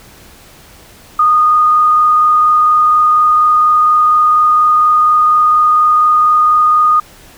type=tone with frequency modulation; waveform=sine; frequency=1231 Hz; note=D#6; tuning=19 cents flat; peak=-6 dBFS; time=1.19-7 s; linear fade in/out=5 ms; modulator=24.2 Hz; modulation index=0.41; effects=pink hiss -40 dBFS RMS until 7.37 s